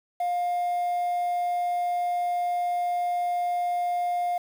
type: tone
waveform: sine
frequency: 707 Hz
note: F5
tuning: 21 cents sharp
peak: -21 dBFS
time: 0.2-4.38 s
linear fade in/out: 5 ms
effects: tanh soft clip ceiling -23 dBFS + 8-bit